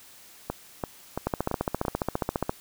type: two click trains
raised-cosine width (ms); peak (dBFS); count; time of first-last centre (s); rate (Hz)
1; -11 / -14; 19 / 5; 1.27-2.494 / 0.5-1.851; 14.7 / 2.96
effects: white hiss -51 dBFS RMS until 2.6 s